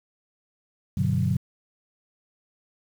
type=chord; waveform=sine; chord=G major seventh; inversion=none; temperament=equal; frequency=98 / 123.47 / 146.83 / 185 Hz; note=G2 / B2 / D3 / F#3; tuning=0 / 0 / 0 / 0 cents; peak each=-26 dBFS; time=0.97-1.37 s; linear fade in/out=5 ms; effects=tanh soft clip ceiling -10 dBFS + 8-bit